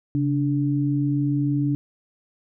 sine tone pair together, 137.24 / 290.8 Hz, C#3 / D4, -17 / -17 cents, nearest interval octave + minor second, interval 1300 cents, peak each -22 dBFS, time 0.15-1.75 s, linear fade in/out 0 ms, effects none

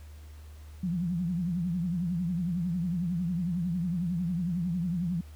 sine tone with vibrato, 174.61 Hz, F3, in tune, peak -27 dBFS, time 0.83-5.21 s, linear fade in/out 5 ms, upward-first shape triangle, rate 11 Hz, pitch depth 150 cents each way, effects added 75 Hz sine -44 dBFS peak until 5.35 s + pink hiss -59 dBFS RMS until 5.35 s

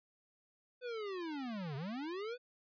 square linear two-way sweep, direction down then up, 507 to 130.2 to 507 Hz, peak -40 dBFS, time 0.81-2.38 s, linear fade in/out 50 ms, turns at 1.76 s, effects resampled to 11025 Hz

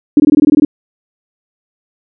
sine tone bursts, 293.7 Hz, D4, in tune, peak -3 dBFS, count 10, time 0.17-0.649 s, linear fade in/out 2 ms, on 29 ms, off 21 ms, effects none

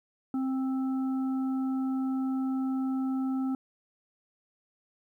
harmonic tone, 263.4 Hz, C4, 12 cents sharp, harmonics 1 / 3 / 5, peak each -27 / -43 / -46 dBFS, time 0.34-3.55 s, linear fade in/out 2 ms, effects 11-bit

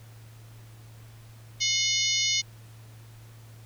harmonic tone with a mistuned harmonic, 719 Hz, F#5, 50 cents flat, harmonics 3 / 4 / 5 / 6 / 7 / 8 / 9, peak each -31 / -31 / -31 / -31 / -31 / -31 / -31 dBFS, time 1.6-2.42 s, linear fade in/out 20 ms, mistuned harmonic 4, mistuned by +59 cents, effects added 112 Hz sine -46 dBFS peak until 3.65 s + pink hiss -56 dBFS RMS until 3.65 s

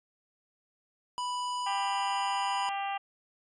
square tone, 987.8 Hz, B5, in tune, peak -32 dBFS, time 1.18-2.69 s, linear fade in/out 0 ms
harmonic tone, 396.2 Hz, G4, 18 cents sharp, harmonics 2 / 3 / 4 / 5 / 6 / 7 / 8, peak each -32 / -40 / -46 / -44 / -48 / -41 / -48 dBFS, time 1.66-2.98 s, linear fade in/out 10 ms
effects resampled to 22050 Hz

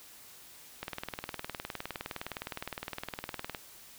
click train, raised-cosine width 0.3 ms, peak -20 dBFS, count 54, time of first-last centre 0.83-3.548 s, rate 19.5 Hz, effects white hiss -53 dBFS RMS until 3.98 s

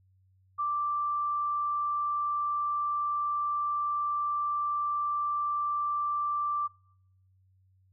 sine tone, 1174.7 Hz, D6, in tune, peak -27 dBFS, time 0.58-6.68 s, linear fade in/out 20 ms, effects noise-tail reverb RT60 0.8 s tail -26 dB re dry + added 94 Hz sine -62 dBFS peak until 7.92 s

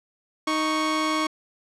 sawtooth tone pair together, 311.1 / 1108.6 Hz, D#4 / C#6, 0 / 0 cents, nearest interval octave + minor seventh, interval 2200 cents, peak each -21 dBFS, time 0.47-1.27 s, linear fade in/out 5 ms, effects low-pass 7000 Hz 12 dB/octave

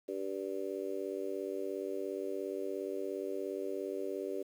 harmonic tone, 97.1 Hz, G2, 16 cents flat, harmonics 3 / 4 / 5 / 6, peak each -43 / -38 / -42 / -43 dBFS, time 0.08-4.43 s, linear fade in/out 10 ms, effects 10-bit

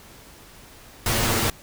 pink noise with comb filter, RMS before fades -22 dBFS, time 1.06-1.5 s, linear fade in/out 2 ms, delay 8.8 ms, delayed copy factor +0.6, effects pink hiss -47 dBFS RMS until 1.62 s

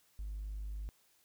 sine tone with hard clipping, 51 Hz, G#1, 31 cents flat, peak -39 dBFS, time 0.19-0.89 s, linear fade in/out 0 ms, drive 1 dB, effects white hiss -70 dBFS RMS until 1.24 s

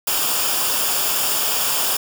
white noise with comb filter, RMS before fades -20 dBFS, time 0.07-1.97 s, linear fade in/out 5 ms, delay 0.49 ms, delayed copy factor -0.6, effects none

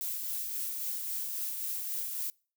violet noise with tremolo, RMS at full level -34 dBFS, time 0.01-2.3 s, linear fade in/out 0 ms, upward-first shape triangle, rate 3.7 Hz, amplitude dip 35%, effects noise-tail reverb RT60 0.4 s tail -26 dB re dry

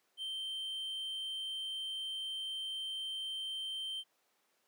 triangle tone, 3124 Hz, G7, 7 cents flat, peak -36 dBFS, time 0.17-4.04 s, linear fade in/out 50 ms, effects pink hiss -75 dBFS RMS until 4.67 s + high-pass 400 Hz 12 dB/octave

